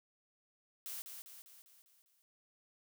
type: noise with echo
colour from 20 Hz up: blue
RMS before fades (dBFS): -44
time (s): 0.86-1.02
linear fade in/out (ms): 0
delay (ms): 200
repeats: 6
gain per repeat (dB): -5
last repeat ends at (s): 2.22
effects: none